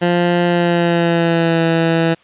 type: tone with pitch glide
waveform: 15% pulse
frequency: 174.61 to 164.91 Hz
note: F3 to E3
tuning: 0 to +1 cents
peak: -6 dBFS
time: 0.01-2.15 s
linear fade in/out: 20 ms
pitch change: -99 cents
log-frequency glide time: 0.46-1.62 s
effects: white hiss -50 dBFS RMS until 2.23 s + resampled to 8000 Hz